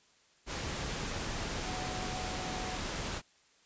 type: tone in noise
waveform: sine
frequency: 740 Hz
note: F#5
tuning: in tune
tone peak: -42 dBFS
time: 1.63-2.79 s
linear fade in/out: 50 ms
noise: pink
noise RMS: -37 dBFS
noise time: 0.46-3.22 s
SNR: -8 dB
effects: white hiss -66 dBFS RMS until 3.65 s + resampled to 16000 Hz